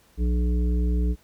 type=harmonic tone with a mistuned harmonic; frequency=59.7 Hz; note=A#1; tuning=42 cents sharp; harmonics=1 / 3 / 5 / 7; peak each=-20 / -30 / -34 / -37 dBFS; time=0.17-1.16 s; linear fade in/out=50 ms; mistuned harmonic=7; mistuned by=+39 cents; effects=pink hiss -59 dBFS RMS until 1.23 s